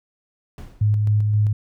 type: noise with exponential decay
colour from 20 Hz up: brown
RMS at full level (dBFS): -33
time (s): 0.58-1.04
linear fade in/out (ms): 1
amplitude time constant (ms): 100
type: tone with tremolo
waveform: sine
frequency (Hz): 105.4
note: G#2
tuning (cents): +26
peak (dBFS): -14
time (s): 0.81-1.53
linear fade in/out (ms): 5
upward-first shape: square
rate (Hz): 3.8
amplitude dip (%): 25
effects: none